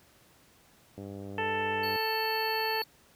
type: click train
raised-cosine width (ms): 2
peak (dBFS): -29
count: 98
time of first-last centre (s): 0.98-1.959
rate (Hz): 99.1
type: harmonic tone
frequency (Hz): 441.4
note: A4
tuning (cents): +5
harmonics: 1 / 2 / 3 / 4 / 5 / 6 / 7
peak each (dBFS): -34 / -32 / -45 / -35 / -46 / -37 / -44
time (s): 1.38-2.82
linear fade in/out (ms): 2
type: tone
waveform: square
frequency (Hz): 4430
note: C#8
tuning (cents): -2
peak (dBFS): -36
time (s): 1.83-2.84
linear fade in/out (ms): 5
effects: pink hiss -61 dBFS RMS until 3.15 s + high-pass 60 Hz 12 dB/octave